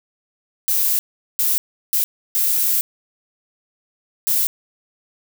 violet noise bursts at uneven times, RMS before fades -18 dBFS, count 5, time 0.68-0.99 / 1.39-1.58 / 1.93-2.04 / 2.35-2.81 / 4.27-4.47 s, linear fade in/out 0 ms, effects none

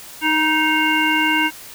harmonic tone with a mistuned harmonic, 310 Hz, D#4, 6 cents flat, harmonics 1 / 3 / 5 / 7 / 9, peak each -21 / -21 / -21 / -21 / -21 dBFS, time 0.21-1.51 s, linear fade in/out 50 ms, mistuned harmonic 3, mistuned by +32 cents, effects white hiss -38 dBFS RMS until 1.74 s

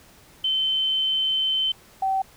sine tone pair in turn, 3077 / 769.2 Hz, G7 / G5, -33 / -33 cents, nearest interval 2 octaves, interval 2400 cents, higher first, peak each -20 dBFS, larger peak neither, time 0.44-1.72 / 2.02-2.22 s, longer first, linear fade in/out 5 ms, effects pink hiss -52 dBFS RMS until 2.36 s

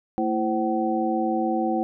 sine tone cluster, 225.6 / 331.8 / 522 / 758 Hz, A3 / E4 / C5 / F#5, +44 / +11 / -4 / +42 cents, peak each -27 / -25 / -30 / -26 dBFS, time 0.18-1.83 s, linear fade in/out 0 ms, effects none

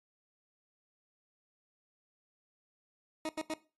20% pulse tone bursts, 313.8 Hz, D#4, 15 cents sharp, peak -29 dBFS, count 3, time 3.25-3.539 s, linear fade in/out 2 ms, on 41 ms, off 83 ms, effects noise-tail reverb RT60 0.3 s tail -18 dB re dry + AAC 32 kbps

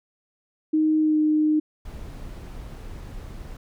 sine tone with pitch glide, 311.1 to 306.6 Hz, D#4 to D#4, 0 to -25 cents, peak -17 dBFS, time 0.73-1.6 s, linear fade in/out 10 ms, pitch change -25 cents, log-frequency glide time 0.99-1.18 s
brown noise, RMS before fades -37 dBFS, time 1.85-3.57 s, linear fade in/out 5 ms
effects none

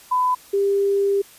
sine tone pair in turn, 1003 / 398 Hz, B5 / G4, +26 / +26 cents, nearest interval octave + major third, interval 1600 cents, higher first, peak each -16 dBFS, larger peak neither, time 0.11-0.35 / 0.53-1.22 s, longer second, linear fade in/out 10 ms, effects white hiss -47 dBFS RMS until 1.38 s + resampled to 32000 Hz

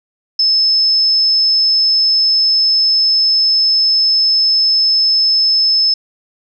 sine tone, 5230 Hz, E8, 15 cents flat, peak -9 dBFS, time 0.39-5.94 s, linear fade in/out 5 ms, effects none

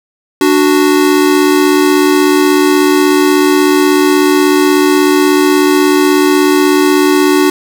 square tone pair together, 293.9 / 370.3 Hz, D4 / F#4, +1 / +1 cents, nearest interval major third, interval 400 cents, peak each -10 dBFS, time 0.41-7.5 s, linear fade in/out 2 ms, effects none

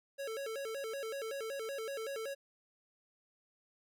square tone with vibrato, 495.9 Hz, B4, 7 cents sharp, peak -39 dBFS, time 0.18-2.35 s, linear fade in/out 20 ms, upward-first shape square, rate 5.3 Hz, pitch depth 190 cents each way, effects none

